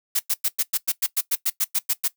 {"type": "noise bursts", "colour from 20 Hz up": "blue", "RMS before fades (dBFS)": -21, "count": 14, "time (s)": [0.15, 2.081], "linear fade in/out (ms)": 10, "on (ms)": 46, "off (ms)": 99, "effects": ["noise-tail reverb RT60 0.1 s tail -18 dB re dry"]}